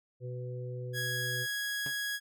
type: harmonic tone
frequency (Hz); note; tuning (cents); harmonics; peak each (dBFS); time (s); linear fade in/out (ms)
124.5; B2; +14; 1 / 3 / 4; -37 / -46 / -44; 0.2-1.47; 50
type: tone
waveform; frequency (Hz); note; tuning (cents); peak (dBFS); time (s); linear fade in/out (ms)
sawtooth; 1661.2; G#6; 0; -29; 0.93-2.2; 50
type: tone with exponential decay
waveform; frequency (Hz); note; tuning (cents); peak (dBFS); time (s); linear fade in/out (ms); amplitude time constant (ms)
sawtooth; 140; C#3; +18; -35; 1.86-1.97; 2; 23
effects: none